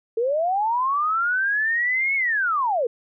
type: linear two-way sweep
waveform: sine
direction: up then down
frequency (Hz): 437.8 to 2217 to 437.8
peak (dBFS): -19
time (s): 0.17-2.87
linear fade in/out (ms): 5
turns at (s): 2.15
effects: none